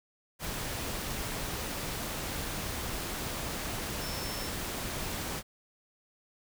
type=tone in noise; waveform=sine; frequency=5340 Hz; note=E8; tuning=22 cents sharp; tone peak=-42 dBFS; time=3.99-4.51 s; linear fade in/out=50 ms; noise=pink; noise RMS=-36 dBFS; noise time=0.39-5.43 s; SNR=-9 dB; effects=none